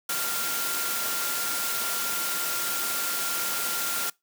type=tone in noise; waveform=sine; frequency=1391 Hz; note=F6; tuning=7 cents flat; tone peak=-34 dBFS; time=0.09-4.1 s; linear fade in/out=5 ms; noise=white; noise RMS=-29 dBFS; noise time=0.09-4.1 s; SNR=-8 dB; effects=noise-tail reverb RT60 0.2 s tail -24 dB re dry + high-pass 200 Hz 12 dB/octave